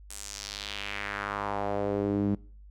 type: tone with band-pass filter sweep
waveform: sawtooth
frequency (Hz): 101.3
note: G#2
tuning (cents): -43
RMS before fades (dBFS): -32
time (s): 0.1-2.35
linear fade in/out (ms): 5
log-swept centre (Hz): 9200 to 230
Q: 2.2
effects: noise-tail reverb RT60 0.5 s tail -24 dB re dry + added 50 Hz sine -47 dBFS peak until 2.7 s